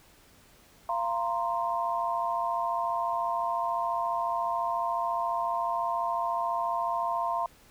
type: chord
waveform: sine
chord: F suspended fourth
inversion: none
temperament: equal with one note detuned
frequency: 688 / 932.3 / 1046.5 Hz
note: F5 / Bb5 / C6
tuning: -26 / 0 / 0 cents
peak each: -31 dBFS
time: 0.89-7.46 s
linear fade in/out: 2 ms
effects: pink hiss -58 dBFS RMS until 7.7 s